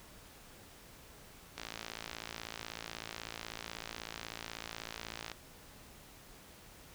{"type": "click train", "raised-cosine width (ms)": 0.2, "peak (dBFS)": -23, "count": 211, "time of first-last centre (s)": [1.58, 5.317], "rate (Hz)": 56.2, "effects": ["pink hiss -56 dBFS RMS until 6.94 s"]}